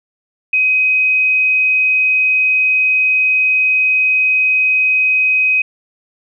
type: tone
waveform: sine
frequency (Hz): 2520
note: D#7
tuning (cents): +21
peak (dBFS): -10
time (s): 0.53-5.62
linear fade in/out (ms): 5
effects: none